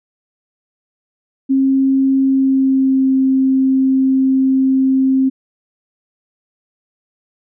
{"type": "tone with pitch glide", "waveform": "sine", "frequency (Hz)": [268.3, 264.8], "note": ["C4", "C4"], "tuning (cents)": [44, 21], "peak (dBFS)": -10, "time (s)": [1.49, 5.3], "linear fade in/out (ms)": 20, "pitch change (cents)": -23, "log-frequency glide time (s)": [2.21, 3.14], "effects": []}